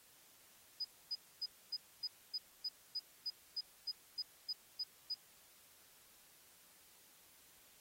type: tone bursts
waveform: sine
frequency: 4978 Hz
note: D#8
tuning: in tune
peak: -37 dBFS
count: 15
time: 0.8-5.145 s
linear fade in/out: 10 ms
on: 47 ms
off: 260 ms
effects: white hiss -65 dBFS RMS until 7.8 s + AAC 48 kbps